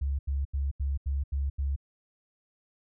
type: tone bursts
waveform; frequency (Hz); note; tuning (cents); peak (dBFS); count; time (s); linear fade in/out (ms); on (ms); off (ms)
sine; 69.3; C#2; 0; -26; 7; 0.01-1.762; 10; 180; 82
effects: none